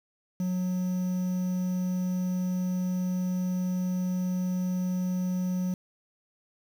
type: tone with quantisation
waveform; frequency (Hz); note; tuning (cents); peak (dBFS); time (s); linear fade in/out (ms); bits
triangle; 182.4; F#3; -24; -24; 0.4-5.74; 2; 8
effects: none